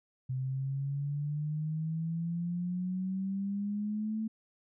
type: exponential sweep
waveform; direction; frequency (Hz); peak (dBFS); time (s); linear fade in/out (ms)
sine; up; 128.6 to 221.5; -31; 0.29-4.28; 10
effects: none